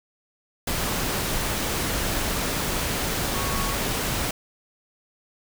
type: tone in noise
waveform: sine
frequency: 1108.7 Hz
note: C#6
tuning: in tune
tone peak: -32 dBFS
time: 3.34-3.74 s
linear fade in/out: 5 ms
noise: pink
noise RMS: -26 dBFS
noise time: 0.67-4.31 s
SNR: -9 dB
effects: none